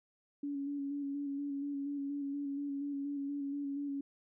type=tone with vibrato; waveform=sine; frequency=282.3 Hz; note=C#4; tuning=32 cents sharp; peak=-35 dBFS; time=0.43-4.01 s; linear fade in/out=5 ms; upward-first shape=square; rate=4.2 Hz; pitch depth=22 cents each way; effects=none